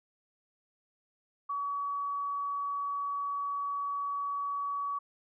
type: tone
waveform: sine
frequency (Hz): 1134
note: C#6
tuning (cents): +39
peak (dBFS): -31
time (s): 1.49-4.99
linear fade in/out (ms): 10
effects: none